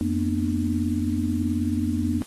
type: tone cluster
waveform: sine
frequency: 88.8 / 229.9 / 248.5 / 298.9 Hz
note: F2 / A#3 / B3 / D4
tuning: +29 / -24 / +11 / +31 cents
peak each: -27 dBFS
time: 0.01-2.22 s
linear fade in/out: 0 ms
effects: white hiss -48 dBFS RMS until 2.26 s + AAC 32 kbps